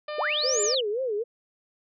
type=harmonic tone; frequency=600 Hz; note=D5; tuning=37 cents sharp; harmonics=1 / 2 / 3 / 4 / 5 / 6 / 7 / 8; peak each=-32 / -38 / -42 / -44 / -46 / -48 / -49 / -50 dBFS; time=0.08-0.75 s; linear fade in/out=5 ms
type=linear two-way sweep; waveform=sine; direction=up then down; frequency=351 to 7410 to 2739 Hz; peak=-24 dBFS; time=0.18-0.81 s; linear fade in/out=10 ms; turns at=0.62 s
type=tone with vibrato; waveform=sine; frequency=466.2 Hz; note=A#4; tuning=in tune; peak=-25 dBFS; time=0.43-1.24 s; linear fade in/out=20 ms; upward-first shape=sine; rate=3.8 Hz; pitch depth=230 cents each way
effects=none